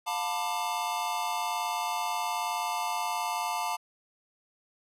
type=chord; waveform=square; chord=B half-diminished seventh; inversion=second; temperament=just; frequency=711.2 / 889 / 987.8 / 1185.3 Hz; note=F5 / A5 / B5 / D6; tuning=+31 / +18 / 0 / +16 cents; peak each=-36 / -33 / -37 / -38 dBFS; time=0.06-3.77 s; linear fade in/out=20 ms; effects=resampled to 32000 Hz